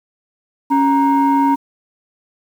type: tone pair together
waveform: sine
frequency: 277 / 936.3 Hz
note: C#4 / A#5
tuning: -1 / +7 cents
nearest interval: octave + major sixth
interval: 2108 cents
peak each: -12 dBFS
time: 0.7-1.56 s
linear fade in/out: 20 ms
effects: tanh soft clip ceiling -7 dBFS + 7-bit